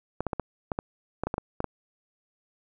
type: clicks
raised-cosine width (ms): 1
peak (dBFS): -14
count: 12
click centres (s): 0.206 / 0.267 / 0.332 / 0.397 / 0.718 / 0.789 / 1.236 / 1.27 / 1.341 / 1.381 / 1.604 / 1.643
effects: none